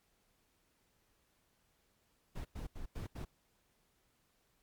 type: noise bursts at uneven times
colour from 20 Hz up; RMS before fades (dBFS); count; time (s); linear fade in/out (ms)
brown; -42; 5; 2.35-2.45 / 2.55-2.67 / 2.75-2.86 / 2.95-3.07 / 3.15-3.25; 10
effects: pink hiss -75 dBFS RMS until 4.62 s + MP3 96 kbps